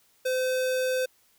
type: tone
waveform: square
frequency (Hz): 513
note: C5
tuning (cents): -34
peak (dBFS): -25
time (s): 0.25-1.06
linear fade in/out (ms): 10
effects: white hiss -64 dBFS RMS until 1.38 s